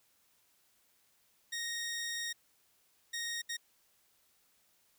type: tone bursts at uneven times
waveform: 15% pulse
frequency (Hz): 1864.7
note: A#6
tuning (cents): 0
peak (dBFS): -30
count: 3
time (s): 1.52-2.33 / 3.13-3.42 / 3.49-3.57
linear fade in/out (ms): 10
effects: white hiss -71 dBFS RMS until 4.98 s